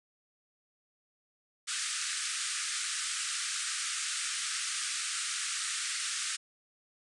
white band-pass noise, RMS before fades -35 dBFS, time 1.67-6.37 s, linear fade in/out 20 ms, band 1200 to 9600 Hz, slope 96 dB/octave, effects none

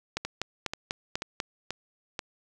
two click trains, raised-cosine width 0.2 ms, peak -12 / -15 dBFS, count 6 / 5, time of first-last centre 0.17-1.402 / 0.25-2.192 s, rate 4.06 / 2.06 Hz, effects none

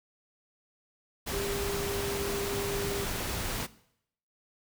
sine tone in noise, 400.2 Hz, G4, 36 cents sharp, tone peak -33 dBFS, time 1.32-3.05 s, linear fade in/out 20 ms, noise pink, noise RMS -34 dBFS, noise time 1.26-3.67 s, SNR -2 dB, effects noise-tail reverb RT60 0.7 s tail -18 dB re dry

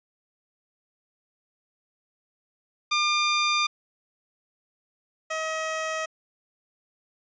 15% pulse tone pair in turn, 1200 / 635.7 Hz, D6 / D#5, +37 / +37 cents, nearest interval major seventh, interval 1100 cents, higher first, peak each -15 / -21 dBFS, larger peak first, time 2.91-3.67 / 5.3-6.06 s, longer neither, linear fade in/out 10 ms, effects resampled to 16000 Hz

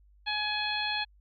harmonic tone, 842 Hz, G#5, 24 cents sharp, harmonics 1 / 2 / 3 / 4 / 5, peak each -35 / -35 / -35 / -35 / -35 dBFS, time 0.26-1.05 s, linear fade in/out 20 ms, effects added 50 Hz sine -57 dBFS peak until 1.2 s

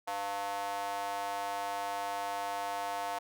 square tone with high-pass filter, 100 Hz, G2, 35 cents sharp, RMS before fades -36 dBFS, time 0.07-3.19 s, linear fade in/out 10 ms, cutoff 780 Hz, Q 4.8, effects none

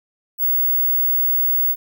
sine tone, 15710 Hz, B9, 10 cents flat, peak -15 dBFS, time 0.38-1.76 s, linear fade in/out 50 ms, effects none

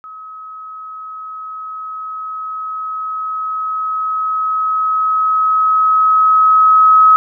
sine tone with level ramp, 1278 Hz, D#6, 46 cents sharp, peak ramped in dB -30 to -4 dBFS, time 0.04-7.16 s, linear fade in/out 0 ms, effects none

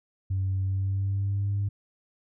sine tone with pitch glide, 95.4 to 100.61 Hz, G2 to G2, -47 to +46 cents, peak -23 dBFS, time 0.3-1.69 s, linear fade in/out 10 ms, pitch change +93 cents, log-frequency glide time 0.63-1.5 s, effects tanh soft clip ceiling -21 dBFS

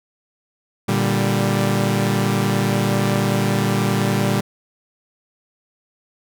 sawtooth chord, G minor, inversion first, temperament equal, 116.54 / 146.83 / 196 Hz, Bb2 / D3 / G3, 0 / 0 / 0 cents, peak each -17 / -19 / -16 dBFS, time 0.88-4.41 s, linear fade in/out 10 ms, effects none

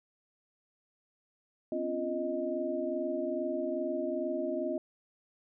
sine tone cluster, 256.1 / 278.5 / 344.4 / 623 Hz, C4 / C#4 / F4 / D#5, -37 / +8 / -24 / +2 cents, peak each -38 / -39 / -35 / -34 dBFS, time 1.72-4.78 s, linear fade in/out 2 ms, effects none

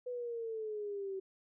sine exponential sweep, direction down, 499.5 to 380 Hz, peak -37 dBFS, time 0.06-1.2 s, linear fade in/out 10 ms, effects none

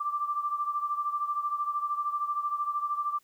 sine beating tone pair, 1174.7 / 1187.7 Hz, D6 / D6, 0 / +19 cents, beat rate 13 Hz, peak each -29 / -34 dBFS, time 0-3.19 s, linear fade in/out 10 ms, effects white hiss -67 dBFS RMS until 3.23 s

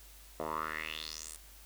10% pulse tone with band-pass filter sweep, 78.2 Hz, D#2, 9 cents sharp, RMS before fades -40 dBFS, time 0.4-1.36 s, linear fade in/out 0 ms, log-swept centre 690 to 9700 Hz, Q 4.5, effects added 50 Hz sine -55 dBFS peak until 1.65 s + white hiss -57 dBFS RMS until 1.65 s

